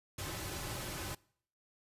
pink noise with comb filter, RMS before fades -41 dBFS, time 0.18-1.15 s, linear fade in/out 5 ms, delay 4.3 ms, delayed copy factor -0.55, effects noise-tail reverb RT60 0.6 s tail -24 dB re dry + resampled to 32000 Hz

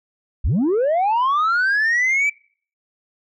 sine linear sweep, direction up, 38.89 to 2337 Hz, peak -13 dBFS, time 0.44-2.3 s, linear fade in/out 10 ms, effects noise-tail reverb RT60 0.5 s tail -26 dB re dry + tanh soft clip ceiling -14 dBFS

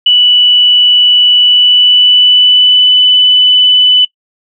sine tone with pitch glide, 2960 to 2994 Hz, F#7 to F#7, 0 to +20 cents, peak -3 dBFS, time 0.06-4.05 s, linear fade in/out 5 ms, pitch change +20 cents, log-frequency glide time 1.38-2.93 s, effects noise-tail reverb RT60 0.1 s tail -21 dB re dry

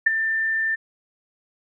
sine tone with ADSR envelope, 1786 Hz, A6, 25 cents sharp, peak -10 dBFS, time 0.06-0.76 s, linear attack 10 ms, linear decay 13 ms, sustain -10 dB, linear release 18 ms, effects none

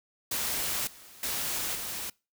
white noise with level steps, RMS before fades -31 / -51 / -32 / -36 dBFS, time 0.31-2.1 s, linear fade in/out 5 ms, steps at 0.87 / 1.23 / 1.75 s, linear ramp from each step 2 ms, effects noise-tail reverb RT60 0.3 s tail -25 dB re dry

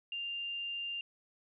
sine tone, 2794 Hz, F7, in tune, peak -36 dBFS, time 0.12-1.01 s, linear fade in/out 2 ms, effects none

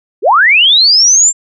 sine linear sweep, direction up, 317.1 to 7459 Hz, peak -4 dBFS, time 0.22-1.33 s, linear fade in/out 50 ms, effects none

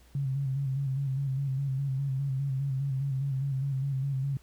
sine tone with vibrato, 136 Hz, C#3, 33 cents flat, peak -27 dBFS, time 0.15-4.37 s, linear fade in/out 2 ms, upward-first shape square, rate 4.9 Hz, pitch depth 46 cents each way, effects added 60 Hz sine -56 dBFS peak until 4.42 s + pink hiss -62 dBFS RMS until 4.42 s

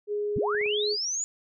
sine tone with pitch glide, 414.8 to 418.2 Hz, G#4 to G#4, -2 to +12 cents, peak -26 dBFS, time 0.07-0.97 s, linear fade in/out 50 ms, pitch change +14 cents, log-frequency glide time 0.43-0.76 s
sine linear sweep, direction up, 61.5 to 7040 Hz, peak -27 dBFS, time 0.36-1.24 s, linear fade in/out 0 ms
clicks, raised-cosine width 1 ms, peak -32 dBFS, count 3, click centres 0.548 / 0.613 / 0.661 s
effects none

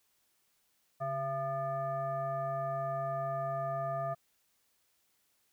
sine tone with frequency modulation, 676 Hz, E5, 43 cents sharp, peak -32 dBFS, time 1-4.15 s, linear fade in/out 20 ms, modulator 537 Hz, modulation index 0.9, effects white hiss -74 dBFS RMS until 5.52 s

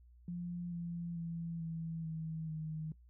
sine tone with pitch steps, 174.61 / 170.92 / 167.3 / 163.77 / 160.3 / 156.91 Hz, F3 / F3 / E3 / E3 / E3 / D#3, 0 / -37 / +26 / -11 / -48 / +15 cents, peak -38 dBFS, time 0.28-2.92 s, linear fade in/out 2 ms, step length 440 ms, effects noise-tail reverb RT60 0.1 s tail -20 dB re dry + added 60 Hz sine -58 dBFS peak until 3.09 s

